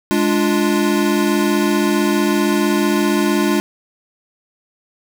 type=chord; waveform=square; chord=D diminished; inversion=second; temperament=equal; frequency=207.7 / 293.7 / 349.2 Hz; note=Ab3 / D4 / F4; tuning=0 / 0 / 0 cents; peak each=-19 dBFS; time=0.11-3.6 s; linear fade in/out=0 ms; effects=none